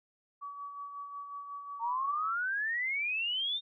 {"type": "tone with tremolo", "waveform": "sine", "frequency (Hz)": 1139, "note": "C#6", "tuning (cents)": 47, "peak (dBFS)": -38, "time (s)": [0.41, 2.36], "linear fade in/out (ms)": 20, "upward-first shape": "sine", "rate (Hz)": 5.5, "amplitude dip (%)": 45}
{"type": "exponential sweep", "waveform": "sine", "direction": "up", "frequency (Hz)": [899, 3686], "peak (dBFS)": -30, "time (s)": [1.79, 3.61], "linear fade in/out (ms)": 50}
{"effects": []}